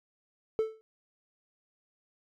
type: tone with exponential decay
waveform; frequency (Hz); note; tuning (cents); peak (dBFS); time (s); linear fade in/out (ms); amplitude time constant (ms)
triangle; 440.3; A4; +1; -19; 0.59-0.81; 0; 46
effects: tanh soft clip ceiling -18 dBFS